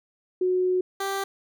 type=tone pair in turn; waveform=sine / 15% pulse; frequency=366.7 / 391.9 Hz; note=F#4 / G4; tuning=-15 / 0 cents; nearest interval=minor second; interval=115 cents; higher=second; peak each=-20 dBFS; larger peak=neither; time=0.41-0.81 / 1-1.24 s; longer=first; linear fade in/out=5 ms; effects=none